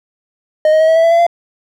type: tone with pitch steps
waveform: triangle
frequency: 618 / 627.4 / 636.8 / 646.5 / 656.3 / 666.2 / 676.3 / 686.5 Hz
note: D#5 / D#5 / D#5 / E5 / E5 / E5 / E5 / F5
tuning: -12 / +14 / +40 / -34 / -8 / +18 / +44 / -30 cents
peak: -5 dBFS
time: 0.65-1.266 s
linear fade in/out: 2 ms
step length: 77 ms
effects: none